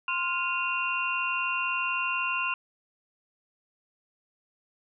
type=tone cluster; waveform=sine; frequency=1044 / 1411 / 2490 / 2758 Hz; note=C6 / F6 / D#7 / F7; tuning=-4 / +17 / +1 / -22 cents; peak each=-31 / -34 / -37 / -29 dBFS; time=0.08-2.54 s; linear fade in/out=2 ms; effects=none